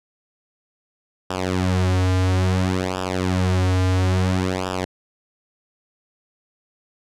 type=tone with flanger; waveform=sawtooth; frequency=92.5 Hz; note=F#2; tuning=in tune; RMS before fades=-20 dBFS; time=1.3-4.85 s; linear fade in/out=5 ms; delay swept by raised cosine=0.47 to 5.37 ms; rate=0.59 Hz; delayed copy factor=-0.95; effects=low-pass 8000 Hz 12 dB/octave